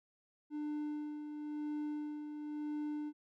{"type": "tone with tremolo", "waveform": "triangle", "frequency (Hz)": 298.7, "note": "D4", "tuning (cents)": 29, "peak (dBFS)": -34, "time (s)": [0.5, 3.13], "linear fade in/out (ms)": 50, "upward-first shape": "sine", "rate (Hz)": 0.97, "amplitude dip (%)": 50, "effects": []}